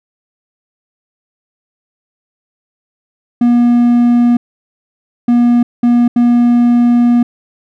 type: tone bursts at uneven times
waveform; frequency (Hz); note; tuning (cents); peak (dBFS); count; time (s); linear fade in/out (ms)
triangle; 240; B3; -49; -4; 4; 3.41-4.37 / 5.28-5.63 / 5.83-6.08 / 6.16-7.23; 5
effects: none